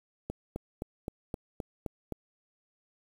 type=click train; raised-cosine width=2 ms; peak=-21 dBFS; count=8; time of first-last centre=0.3-2.123 s; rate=3.84 Hz; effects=8-bit